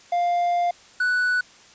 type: tone pair in turn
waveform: triangle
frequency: 700 / 1483.2 Hz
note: F5 / F#6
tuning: +4 / +4 cents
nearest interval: octave + minor second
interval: 1300 cents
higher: second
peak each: -17 dBFS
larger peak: neither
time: 0.12-0.71 / 1-1.41 s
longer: first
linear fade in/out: 5 ms
effects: white hiss -50 dBFS RMS until 1.74 s + resampled to 16000 Hz